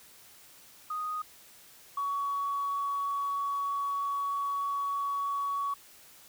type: tone pair in turn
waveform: sine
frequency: 1242 / 1124.2 Hz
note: D#6 / C#6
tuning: -3 / +24 cents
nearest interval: major second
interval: 173 cents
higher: first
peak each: -31 / -28 dBFS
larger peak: second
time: 0.9-1.22 / 1.97-5.74 s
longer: second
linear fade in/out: 5 ms
effects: tanh soft clip ceiling -24 dBFS + white hiss -55 dBFS RMS until 6.28 s